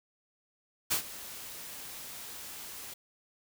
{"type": "noise with ADSR envelope", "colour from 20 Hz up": "white", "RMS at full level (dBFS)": -27, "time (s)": [0.9, 2.94], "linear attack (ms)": 20, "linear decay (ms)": 98, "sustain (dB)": -17, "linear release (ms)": 6, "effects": []}